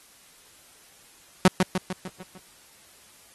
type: tone with echo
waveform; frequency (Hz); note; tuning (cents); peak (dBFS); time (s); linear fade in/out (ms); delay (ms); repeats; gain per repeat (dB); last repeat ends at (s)
sawtooth; 185; F#3; 0; -9; 1.45-1.48; 2; 150; 6; -5; 2.38
effects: white hiss -54 dBFS RMS until 3.34 s + AAC 32 kbps